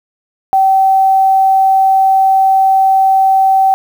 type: tone with quantisation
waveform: sine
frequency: 770 Hz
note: G5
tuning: 31 cents flat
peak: -6 dBFS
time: 0.53-3.74 s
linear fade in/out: 0 ms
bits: 6
effects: none